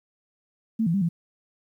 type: tone with pitch steps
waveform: sine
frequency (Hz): 223.5 / 166.8 / 198.1 / 168.6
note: A3 / E3 / G3 / E3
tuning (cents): +27 / +21 / +18 / +39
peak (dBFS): -20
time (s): 0.79-1.09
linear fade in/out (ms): 10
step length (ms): 75
effects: 10-bit